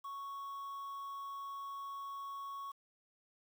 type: tone with quantisation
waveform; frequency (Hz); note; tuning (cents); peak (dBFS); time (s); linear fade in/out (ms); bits
triangle; 1108.7; C#6; 0; -40; 0.04-2.72; 10; 10
effects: none